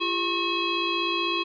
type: tone with frequency modulation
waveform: sine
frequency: 1822 Hz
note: A#6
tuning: 40 cents flat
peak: -23 dBFS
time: 0-1.44 s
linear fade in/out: 20 ms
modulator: 740 Hz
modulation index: 2.5
effects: resampled to 11025 Hz